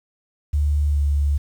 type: tone with pitch glide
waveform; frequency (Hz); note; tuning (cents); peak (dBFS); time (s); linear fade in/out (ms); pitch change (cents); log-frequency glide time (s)
sine; 73.42 to 71.99; D2 to D2; 0 to -34; -16; 0.53-1.38; 10; -34; 0.88-1
effects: 8-bit